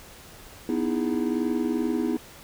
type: chord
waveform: triangle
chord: E major seventh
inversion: second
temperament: just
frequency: 247.2 / 309 / 329.6 / 412 Hz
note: B3 / D#4 / E4 / G#4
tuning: +2 / -12 / 0 / -14 cents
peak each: -25 / -27 / -27 / -30 dBFS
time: 0.69-2.17 s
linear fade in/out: 2 ms
effects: pink hiss -47 dBFS RMS until 2.43 s

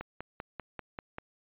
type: click train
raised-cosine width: 0.5 ms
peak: -23 dBFS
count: 7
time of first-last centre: 0.01-1.184 s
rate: 5.11 Hz
effects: resampled to 8000 Hz

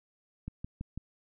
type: click train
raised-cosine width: 5 ms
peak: -25 dBFS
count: 4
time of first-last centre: 0.48-0.976 s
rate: 6.05 Hz
effects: none

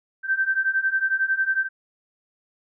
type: beating tone pair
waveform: sine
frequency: 1551 / 1562 Hz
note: G6 / G6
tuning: -19 / -7 cents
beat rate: 11 Hz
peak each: -24 / -22 dBFS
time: 0.23-1.69 s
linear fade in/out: 50 ms
effects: none

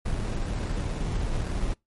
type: noise with sample-and-hold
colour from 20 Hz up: brown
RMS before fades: -28 dBFS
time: 0.05-1.74 s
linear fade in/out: 10 ms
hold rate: 3150 Hz
effects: noise-tail reverb RT60 0.2 s tail -25 dB re dry + MP3 48 kbps

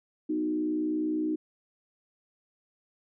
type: tone with frequency modulation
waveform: sine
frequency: 308.6 Hz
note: D#4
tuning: 14 cents flat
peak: -26 dBFS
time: 0.29-1.36 s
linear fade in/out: 10 ms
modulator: 60.5 Hz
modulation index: 0.64
effects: none

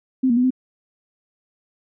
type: tone with pitch steps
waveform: sine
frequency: 260.1 / 235.3 / 249 / 257.1 Hz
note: C4 / A#3 / B3 / C4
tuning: -10 / +16 / +14 / -30 cents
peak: -14 dBFS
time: 0.23-0.506 s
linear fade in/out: 10 ms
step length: 69 ms
effects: none

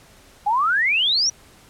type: exponential sweep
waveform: sine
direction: up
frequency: 791 to 5920 Hz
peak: -16 dBFS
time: 0.46-1.3 s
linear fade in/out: 10 ms
effects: pink hiss -50 dBFS RMS until 1.69 s + low-pass 12000 Hz 12 dB/octave

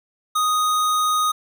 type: tone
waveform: square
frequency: 1244.5 Hz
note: D#6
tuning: in tune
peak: -18 dBFS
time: 0.35-1.32 s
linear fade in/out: 10 ms
effects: none

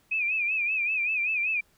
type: tone with vibrato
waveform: sine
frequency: 2489 Hz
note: D#7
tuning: in tune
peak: -24 dBFS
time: 0.11-1.61 s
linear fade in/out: 10 ms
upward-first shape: sine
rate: 5.2 Hz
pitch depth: 100 cents each way
effects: pink hiss -65 dBFS RMS until 1.77 s

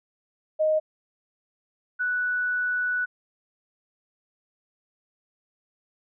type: tone pair in turn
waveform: sine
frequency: 622.3 / 1480.1 Hz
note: D#5 / F#6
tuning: 0 / 0 cents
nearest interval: octave + minor third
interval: 1500 cents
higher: second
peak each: -19 / -23 dBFS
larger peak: first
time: 0.59-0.8 / 1.99-3.06 s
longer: second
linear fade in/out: 20 ms
effects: none

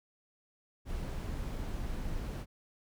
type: noise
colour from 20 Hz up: brown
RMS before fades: -37 dBFS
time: 0.85-2.46 s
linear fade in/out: 50 ms
effects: none

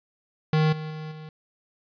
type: tone with level steps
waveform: square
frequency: 155.56 Hz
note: D#3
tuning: in tune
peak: -19 / -32 / -34 / -39 dBFS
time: 0.53-1.29 s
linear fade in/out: 2 ms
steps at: 0.72 / 0.9 / 1.11 s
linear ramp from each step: 10 ms
effects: resampled to 11025 Hz + 10-bit

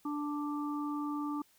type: harmonic tone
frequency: 293.7 Hz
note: D4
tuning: in tune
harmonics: 1 / 3 / 4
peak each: -34 / -44 / -41 dBFS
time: 0.05-1.42 s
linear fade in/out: 5 ms
effects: white hiss -67 dBFS RMS until 1.58 s

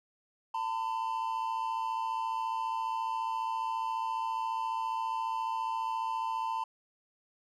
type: tone pair together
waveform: triangle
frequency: 898 / 1012.6 Hz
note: A5 / B5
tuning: +35 / +43 cents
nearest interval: major second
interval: 208 cents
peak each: -31 / -33 dBFS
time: 0.54-6.64 s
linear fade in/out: 5 ms
effects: none

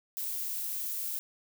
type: noise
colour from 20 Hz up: violet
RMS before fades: -35 dBFS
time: 0.17-1.19 s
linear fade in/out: 0 ms
effects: none

